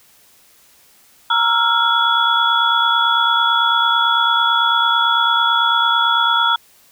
sine tone cluster, 932 / 1334 / 1403 / 3380 Hz, A#5 / E6 / F6 / G#7, -1 / +20 / +8 / +30 cents, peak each -18 dBFS, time 1.3-6.56 s, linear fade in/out 5 ms, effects white hiss -51 dBFS RMS until 6.91 s

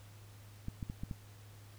clicks, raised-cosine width 5 ms, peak -27 dBFS, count 5, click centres 0.684 / 0.828 / 0.899 / 1.035 / 1.112 s, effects added 103 Hz sine -53 dBFS peak until 1.78 s + pink hiss -61 dBFS RMS until 1.78 s

